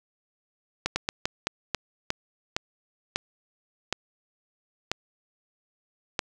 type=slowing click train; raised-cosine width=0.2 ms; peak=-8 dBFS; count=12; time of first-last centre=0.86-6.192 s; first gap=100 ms; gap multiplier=1.29; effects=none